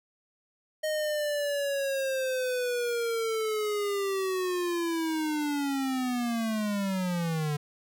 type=linear sweep; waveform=square; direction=down; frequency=622.3 to 145.3 Hz; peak=-28 dBFS; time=0.83-7.57 s; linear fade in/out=10 ms; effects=none